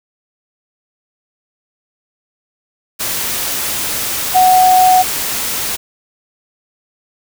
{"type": "tone in noise", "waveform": "sine", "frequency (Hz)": 740, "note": "F#5", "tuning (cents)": 0, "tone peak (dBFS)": -6, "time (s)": [4.34, 5.03], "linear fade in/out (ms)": 20, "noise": "white", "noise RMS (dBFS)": -19, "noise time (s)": [2.99, 5.77], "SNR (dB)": 10, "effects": []}